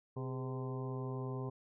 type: harmonic tone with a mistuned harmonic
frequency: 128.8 Hz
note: C3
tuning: 27 cents flat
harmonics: 1 / 2 / 3 / 4 / 5 / 6 / 7 / 8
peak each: -39 / -46 / -44 / -51 / -55 / -55 / -55 / -51 dBFS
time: 0.16-1.5 s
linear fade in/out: 10 ms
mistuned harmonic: 3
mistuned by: +60 cents
effects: none